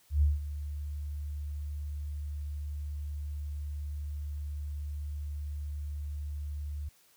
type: tone with ADSR envelope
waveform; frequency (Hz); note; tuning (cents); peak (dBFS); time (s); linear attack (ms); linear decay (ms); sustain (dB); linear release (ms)
sine; 73.42; D2; 0; -20; 0.1-6.89; 120; 170; -14; 7
effects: white hiss -64 dBFS RMS until 7.16 s